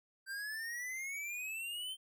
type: exponential sweep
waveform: square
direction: up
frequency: 1560 to 3136 Hz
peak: -40 dBFS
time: 0.26-1.97 s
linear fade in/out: 50 ms
effects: none